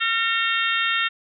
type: harmonic tone with a mistuned harmonic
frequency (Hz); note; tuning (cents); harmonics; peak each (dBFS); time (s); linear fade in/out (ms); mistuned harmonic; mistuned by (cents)
456.8; A#4; -35; 3 / 4 / 5 / 6 / 7 / 8; -25 / -25 / -30 / -26 / -29 / -28; 0-1.09; 20; 5; -59
effects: none